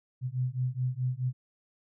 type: beating tone pair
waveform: sine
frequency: 124.7 / 129.4 Hz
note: B2 / C3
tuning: +17 / -19 cents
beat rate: 4.7 Hz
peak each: -31 dBFS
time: 0.21-1.33 s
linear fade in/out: 50 ms
effects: none